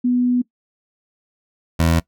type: tone pair in turn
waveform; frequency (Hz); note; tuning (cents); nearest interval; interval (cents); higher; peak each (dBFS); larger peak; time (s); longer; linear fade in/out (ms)
sine / 20% pulse; 246.9 / 82.58; B3 / E2; 0 / +4; octave + perfect fifth; 1896; first; -14 / -9; second; 0.04-0.42 / 1.79-2; first; 10
effects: noise-tail reverb RT60 0.1 s tail -20 dB re dry